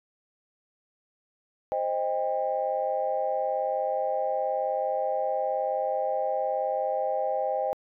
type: chord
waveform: sine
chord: C minor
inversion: none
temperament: equal with one note detuned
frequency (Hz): 523.3 / 622.3 / 797.7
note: C5 / Eb5 / G5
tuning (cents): 0 / 0 / +30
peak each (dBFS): -29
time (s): 1.72-7.73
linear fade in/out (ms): 0
effects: tanh soft clip ceiling -15 dBFS